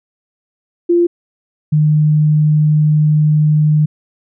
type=tone pair in turn; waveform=sine; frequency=345.9 / 152.09 Hz; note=F4 / D#3; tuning=-17 / -39 cents; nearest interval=octave + major second; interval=1422 cents; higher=first; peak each=-8 dBFS; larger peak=neither; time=0.89-1.07 / 1.72-3.86 s; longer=second; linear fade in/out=10 ms; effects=none